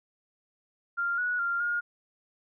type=tone with pitch steps; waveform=sine; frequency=1394 / 1465 / 1391 / 1425 Hz; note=F6 / F#6 / F6 / F6; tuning=-4 / -18 / -7 / +34 cents; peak=-26 dBFS; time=0.97-1.81 s; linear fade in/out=20 ms; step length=210 ms; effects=none